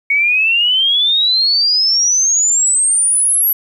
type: exponential sweep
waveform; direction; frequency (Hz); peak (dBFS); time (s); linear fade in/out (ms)
sine; up; 2217 to 11840; -10; 0.1-3.53; 5
effects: 8-bit